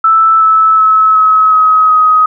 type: tone with pitch steps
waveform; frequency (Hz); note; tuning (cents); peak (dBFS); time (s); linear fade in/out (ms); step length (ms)
sine; 1318.5 / 1306.4 / 1294.4 / 1282.4 / 1270.6 / 1259; E6 / E6 / E6 / E6 / D#6 / D#6; 0 / -16 / -32 / -48 / +36 / +20; -4; 0.04-2.26; 5; 370
effects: none

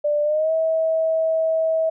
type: tone with pitch glide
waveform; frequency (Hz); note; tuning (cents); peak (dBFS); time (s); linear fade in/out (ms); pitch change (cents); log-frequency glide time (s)
sine; 591 to 644.5; D5 to E5; +11 to -39; -17; 0.04-1.9; 10; +150; 0.23-0.52
effects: none

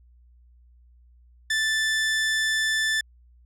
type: tone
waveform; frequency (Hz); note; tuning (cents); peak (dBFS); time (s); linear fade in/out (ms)
sawtooth; 1760; A6; 0; -18; 1.5-3.01; 5
effects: added 60 Hz sine -52 dBFS peak until 3.45 s + low-pass 9000 Hz 12 dB/octave

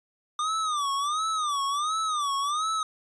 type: tone with vibrato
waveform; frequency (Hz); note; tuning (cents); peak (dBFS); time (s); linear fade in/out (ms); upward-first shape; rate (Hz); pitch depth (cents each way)
square; 1200; D6; +37; -26; 0.39-2.83; 2; sine; 1.4; 150
effects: resampled to 22050 Hz

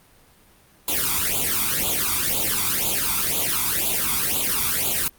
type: noise with flanger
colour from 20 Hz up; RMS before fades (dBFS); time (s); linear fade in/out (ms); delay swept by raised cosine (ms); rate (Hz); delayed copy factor
white; -22; 0.88-5.08; 2; 0.27 to 0.88; 2; +0.95
effects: pink hiss -54 dBFS RMS until 5.18 s + Opus 32 kbps

